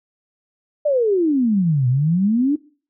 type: exponential two-way sweep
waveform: sine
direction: down then up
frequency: 612 to 121.2 to 305.3 Hz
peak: -14 dBFS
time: 0.85-2.56 s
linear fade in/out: 10 ms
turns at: 1.88 s
effects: noise-tail reverb RT60 0.4 s tail -21 dB re dry